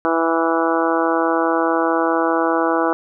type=harmonic tone with a mistuned harmonic; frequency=164.81 Hz; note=E3; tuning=in tune; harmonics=2 / 3 / 4 / 5 / 6 / 7 / 8 / 9; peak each=-20 / -22 / -23 / -24 / -25 / -25 / -26 / -27 dBFS; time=0.05-2.93 s; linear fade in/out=0 ms; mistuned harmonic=9; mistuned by=-15 cents; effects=none